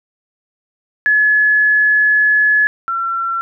sine tone pair in turn, 1705 / 1356 Hz, G#6 / E6, +45 / +49 cents, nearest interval major third, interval 396 cents, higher first, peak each -9 / -16 dBFS, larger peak first, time 1.06-2.67 / 2.88-3.41 s, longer first, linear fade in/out 0 ms, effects none

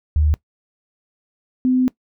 sine tone pair in turn, 75.8 / 255 Hz, D#2 / C4, -45 / -44 cents, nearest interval octave + major sixth, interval 2101 cents, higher second, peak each -13 dBFS, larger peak neither, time 0.16-0.34 / 1.65-1.88 s, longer second, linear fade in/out 0 ms, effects noise-tail reverb RT60 0.1 s tail -20 dB re dry

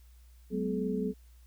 sine tone cluster, 188.9 / 213.7 / 251.6 / 426.8 Hz, F#3 / G#3 / B3 / G#4, +36 / +50 / +32 / +47 cents, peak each -33 / -38 / -35 / -34 dBFS, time 0.5-1.14 s, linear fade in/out 50 ms, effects added 60 Hz sine -53 dBFS peak until 1.46 s + white hiss -68 dBFS RMS until 1.46 s

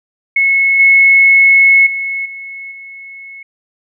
sine tone with level steps, 2189 Hz, C#7, 22 cents flat, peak -8 / -4 / -16 / -25 / -29 dBFS, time 0.36-3.43 s, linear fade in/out 5 ms, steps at 0.79 / 1.86 / 2.25 / 2.71 s, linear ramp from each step 10 ms, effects none

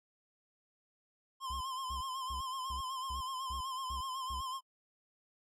square tone with vibrato, 1046.5 Hz, C6, in tune, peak -38 dBFS, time 1.4-4.61 s, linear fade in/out 50 ms, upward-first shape sine, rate 8 Hz, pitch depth 58 cents each way
triangle tone bursts, 65.41 Hz, C2, in tune, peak -39 dBFS, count 8, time 1.5-4.41 s, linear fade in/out 5 ms, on 110 ms, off 290 ms
effects low-pass 11000 Hz 12 dB/octave + AAC 64 kbps

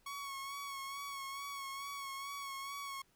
sawtooth tone with vibrato, 1108.7 Hz, C#6, in tune, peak -38 dBFS, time 0.06-3.02 s, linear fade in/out 5 ms, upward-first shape sine, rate 2.3 Hz, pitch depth 33 cents each way, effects pink hiss -72 dBFS RMS until 3.15 s

